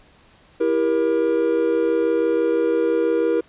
triangle chord, E diminished, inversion none, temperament just, 329.6 / 395.6 / 474.7 Hz, E4 / G4 / Bb4, 0 / +16 / +31 cents, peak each -20 / -22 / -17 dBFS, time 0.6-3.41 s, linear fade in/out 10 ms, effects pink hiss -53 dBFS RMS until 3.48 s + resampled to 8000 Hz

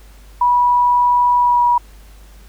sine tone with pitch glide, 976 to 965.9 Hz, B5 to B5, -21 to -39 cents, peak -10 dBFS, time 0.41-1.78 s, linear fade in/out 5 ms, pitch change -18 cents, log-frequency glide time 1.38-1.62 s, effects added 50 Hz sine -39 dBFS peak until 2.48 s + pink hiss -49 dBFS RMS until 2.48 s

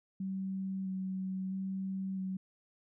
sine tone with vibrato, 190 Hz, F#3, 46 cents sharp, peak -34 dBFS, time 0.2-2.37 s, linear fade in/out 5 ms, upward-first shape square, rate 0.76 Hz, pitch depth 12 cents each way, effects none

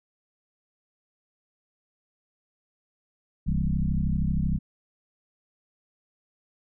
sine tone with frequency modulation, 105 Hz, G#2, 19 cents sharp, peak -22 dBFS, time 3.46-4.59 s, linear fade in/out 20 ms, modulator 32.9 Hz, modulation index 3.1, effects none

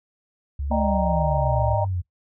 sine tone with pitch glide, 70.3 to 68.38 Hz, C#2 to C#2, +25 to -23 cents, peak -25 dBFS, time 0.59-1.75 s, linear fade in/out 5 ms, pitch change -48 cents, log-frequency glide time 1.13-1.52 s
sine exponential sweep, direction down, 233.3 to 86.2 Hz, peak -23 dBFS, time 0.7-2.02 s, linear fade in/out 20 ms
sine chord, Eb major seventh, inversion third, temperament equal with one note detuned, 594.5 / 622.3 / 784 / 932.3 Hz, D5 / Eb5 / G5 / Bb5, +21 / 0 / 0 / 0 cents, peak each -27 dBFS, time 0.71-1.85 s, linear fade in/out 5 ms
effects noise-tail reverb RT60 0.1 s tail -17 dB re dry

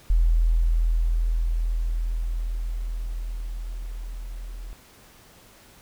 sine tone with level ramp, 41.23 Hz, E1, 1 cent sharp, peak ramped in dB -15 to -33 dBFS, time 0.1-4.73 s, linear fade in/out 0 ms, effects pink hiss -52 dBFS RMS until 5.81 s

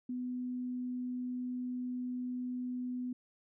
sine tone, 249.5 Hz, B3, 18 cents sharp, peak -35 dBFS, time 0.09-3.13 s, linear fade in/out 5 ms, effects none

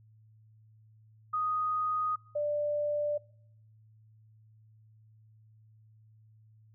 sine tone pair in turn, 1244.5 / 590 Hz, D#6 / D5, 0 / +8 cents, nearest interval octave + minor second, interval 1292 cents, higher first, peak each -28 dBFS, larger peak neither, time 1.33-2.16 / 2.35-3.18 s, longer neither, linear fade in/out 10 ms, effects noise-tail reverb RT60 0.7 s tail -24 dB re dry + added 109 Hz sine -57 dBFS peak until 6.74 s

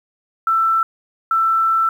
sine tone bursts at uneven times, 1332 Hz, E6, 18 cents sharp, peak -13 dBFS, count 2, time 0.47-0.83 / 1.31-1.89 s, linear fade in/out 2 ms, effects 8-bit

